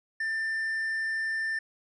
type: tone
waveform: triangle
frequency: 1786 Hz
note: A6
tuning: 25 cents sharp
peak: -26 dBFS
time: 0.2-1.59 s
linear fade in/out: 5 ms
effects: resampled to 22050 Hz